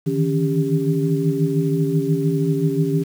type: tone cluster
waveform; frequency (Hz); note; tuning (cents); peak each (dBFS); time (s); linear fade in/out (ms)
sine; 149.9 / 157.2 / 163 / 277.6 / 397.2; D3 / D#3 / E3 / C#4 / G4; +36 / +18 / -19 / +3 / +23; -23; 0.06-3.04; 20
effects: 7-bit